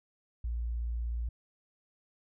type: tone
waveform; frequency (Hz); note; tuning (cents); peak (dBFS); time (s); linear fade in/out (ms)
sine; 58.27; A#1; 0; -31; 0.44-1.29; 5
effects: none